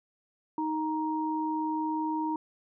sine tone pair together, 312.7 / 937 Hz, D#4 / A#5, +9 / +9 cents, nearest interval octave + perfect fifth, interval 1900 cents, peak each -30 / -31 dBFS, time 0.58-2.36 s, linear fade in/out 2 ms, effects none

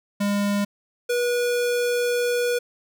square tone pair in turn, 202.9 / 484.8 Hz, G#3 / B4, -40 / -32 cents, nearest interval octave + minor third, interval 1508 cents, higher second, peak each -21 dBFS, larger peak neither, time 0.2-0.65 / 1.09-2.59 s, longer second, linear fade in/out 10 ms, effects none

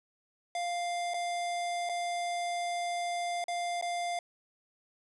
square tone with dropouts, 698.5 Hz, F5, in tune, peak -32 dBFS, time 0.55-4.19 s, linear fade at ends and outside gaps 2 ms, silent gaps 1.137-1.142 / 1.891-1.895 / 3.441-3.482 / 3.813-3.824 s, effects resampled to 24000 Hz + 10-bit

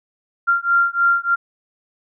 sine beating tone pair, 1385 / 1388.3 Hz, F6 / F6, -15 / -11 cents, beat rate 3.3 Hz, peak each -17 dBFS, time 0.47-1.36 s, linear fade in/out 20 ms, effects none

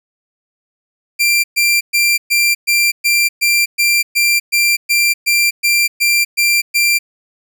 sawtooth tone bursts, 2370 Hz, D7, 15 cents sharp, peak -7 dBFS, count 16, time 1.19-6.99 s, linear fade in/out 20 ms, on 250 ms, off 120 ms, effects none

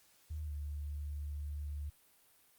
sine tone with pitch glide, 76.8 to 73.2 Hz, D#2 to D2, -22 to -5 cents, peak -38 dBFS, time 0.3-1.9 s, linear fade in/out 10 ms, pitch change -83 cents, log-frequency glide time 0.45-0.52 s, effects white hiss -67 dBFS RMS until 2.58 s + Opus 48 kbps

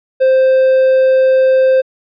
triangle tone, 523.3 Hz, C5, in tune, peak -5 dBFS, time 0.2-1.82 s, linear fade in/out 20 ms, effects resampled to 11025 Hz

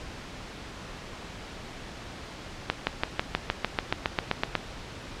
accelerating click train, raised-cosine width 0.3 ms, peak -7 dBFS, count 14, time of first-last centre 2.7-4.553 s, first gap 170 ms, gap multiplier 0.97, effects pink hiss -41 dBFS RMS until 5.2 s + low-pass 5000 Hz 12 dB/octave

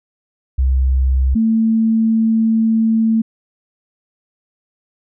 sine tone pair in turn, 65.41 / 223.6 Hz, C2 / A3, 0 / +28 cents, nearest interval octave + major sixth, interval 2128 cents, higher second, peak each -11 dBFS, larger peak neither, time 0.58-1.35 / 1.35-3.22 s, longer second, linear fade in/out 10 ms, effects none

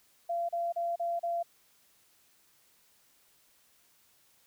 sine tone bursts, 685 Hz, F5, 34 cents flat, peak -29 dBFS, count 5, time 0.29-1.43 s, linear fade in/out 10 ms, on 200 ms, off 35 ms, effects white hiss -66 dBFS RMS until 4.46 s

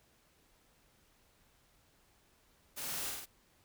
white noise with echo, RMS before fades -42 dBFS, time 2.76-3.11 s, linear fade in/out 20 ms, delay 50 ms, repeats 3, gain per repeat -2 dB, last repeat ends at 3.26 s, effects pink hiss -69 dBFS RMS until 3.64 s

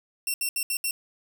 5% pulse tone bursts at uneven times, 2716 Hz, F7, 49 cents flat, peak -16 dBFS, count 5, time 0.27-0.34 / 0.41-0.49 / 0.56-0.63 / 0.7-0.77 / 0.84-0.91 s, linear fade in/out 2 ms, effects none

